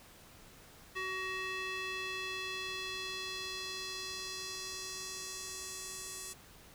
square tone with band-pass filter sweep, 376.2 Hz, F#4, 29 cents sharp, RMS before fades -41 dBFS, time 0.95-6.34 s, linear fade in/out 20 ms, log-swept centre 2100 to 8300 Hz, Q 1.6, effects pink hiss -57 dBFS RMS until 6.74 s

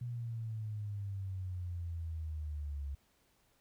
sine exponential sweep, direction down, 122.4 to 69 Hz, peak -37 dBFS, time 0.01-2.95 s, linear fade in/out 5 ms, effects pink hiss -72 dBFS RMS until 3.6 s

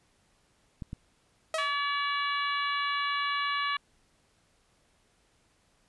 clicks, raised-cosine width 5 ms, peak -25 dBFS, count 2, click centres 0.822 / 0.931 s
sawtooth tone with exponential decay, 639 Hz, D#5, 46 cents sharp, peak -23 dBFS, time 1.54-1.81 s, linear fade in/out 2 ms, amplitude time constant 58 ms
harmonic tone, 571 Hz, D5, 49 cents flat, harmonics 2 / 3 / 4 / 5 / 6 / 7, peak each -30 / -34 / -36 / -38 / -40 / -41 dBFS, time 1.58-3.77 s, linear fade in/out 5 ms
effects pink hiss -68 dBFS RMS until 5.88 s + resampled to 24000 Hz

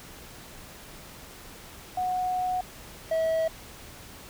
sine / triangle tone pair in turn, 734 / 646.4 Hz, F#5 / E5, -14 / -34 cents, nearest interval major second, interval 220 cents, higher first, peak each -25 / -21 dBFS, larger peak second, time 1.97-2.61 / 3.11-3.48 s, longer first, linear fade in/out 5 ms, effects pink hiss -46 dBFS RMS until 4.29 s

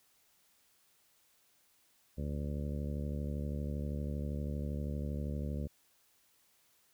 harmonic tone, 72.6 Hz, D2, 19 cents flat, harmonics 1 / 2 / 3 / 4 / 5 / 6 / 7 / 8, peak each -37 / -40 / -42 / -49 / -52 / -52 / -50 / -52 dBFS, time 2.17-5.68 s, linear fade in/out 20 ms, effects white hiss -70 dBFS RMS until 6.93 s

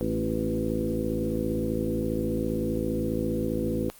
harmonic tone with a mistuned harmonic, 55 Hz, A1, in tune, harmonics 1 / 2 / 3 / 4 / 5 / 6 / 7 / 9, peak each -36 / -35 / -35 / -31 / -33 / -32 / -34 / -32 dBFS, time 0.01-3.9 s, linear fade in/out 0 ms, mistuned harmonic 5, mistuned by -18 cents, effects white hiss -51 dBFS RMS until 3.99 s + Opus 24 kbps

